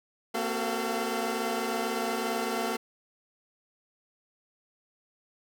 20% pulse tone cluster, 230.2 / 258.4 / 375.9 / 442.6 / 687 Hz, A#3 / C4 / F#4 / A4 / F5, -22 / -21 / +27 / +10 / -29 cents, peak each -29 / -33 / -29 / -31 / -31 dBFS, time 0.34-2.77 s, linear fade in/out 10 ms, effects none

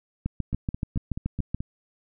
two click trains, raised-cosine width 5 ms, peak -18 / -14 dBFS, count 6 / 10, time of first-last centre 0.53-1.605 / 0.26-1.546 s, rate 4.65 / 7 Hz, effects none

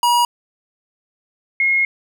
square / sine tone pair in turn, 960 / 2155 Hz, B5 / C#7, -49 / -49 cents, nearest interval octave + major second, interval 1400 cents, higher second, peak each -13 dBFS, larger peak neither, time 0.03-0.25 / 1.6-1.85 s, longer second, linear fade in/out 2 ms, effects none

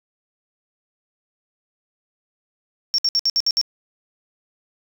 sine tone bursts, 5490 Hz, F8, 31 cents flat, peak -14 dBFS, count 7, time 2.94-3.613 s, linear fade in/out 0 ms, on 43 ms, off 62 ms, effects tanh soft clip ceiling -11 dBFS

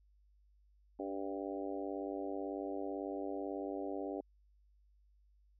harmonic tone with a mistuned harmonic, 98.1 Hz, G2, 2 cents sharp, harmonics 3 / 4 / 5 / 6 / 7 / 8, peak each -42 / -43 / -46 / -46 / -48 / -50 dBFS, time 0.99-4.21 s, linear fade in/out 5 ms, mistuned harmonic 3, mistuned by -26 cents, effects added 50 Hz sine -65 dBFS peak until 5.59 s

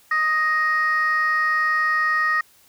sine tone pair together, 1248.1 / 1870 Hz, D#6 / A#6, +5 / +5 cents, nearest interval perfect fifth, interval 700 cents, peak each -20 / -18 dBFS, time 0.11-2.41 s, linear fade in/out 5 ms, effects tanh soft clip ceiling -13 dBFS + white hiss -55 dBFS RMS until 2.68 s

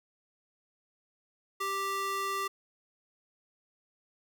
square tone with high-pass filter, 392 Hz, G4, in tune, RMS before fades -33 dBFS, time 1.6-2.48 s, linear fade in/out 10 ms, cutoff 820 Hz, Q 8.6, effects none

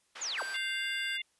pink band-pass noise, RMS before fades -46 dBFS, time 0.15-0.57 s, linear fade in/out 10 ms, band 990 to 4000 Hz, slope 12 dB/octave
sine linear sweep, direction down, 7220 to 293.7 Hz, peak -33 dBFS, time 0.21-0.43 s, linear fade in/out 10 ms
square tone with pitch glide, 1568 to 1584.4 Hz, G6 to G6, 0 to +18 cents, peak -37 dBFS, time 0.37-1.18 s, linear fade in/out 20 ms, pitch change +18 cents, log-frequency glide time 0.72-0.86 s
harmonic tone, 698.5 Hz, F5, in tune, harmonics 3 / 4 / 5, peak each -37 / -38 / -39 dBFS, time 0.54-1.22 s, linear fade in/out 5 ms
effects white hiss -72 dBFS RMS until 1.39 s + resampled to 24000 Hz

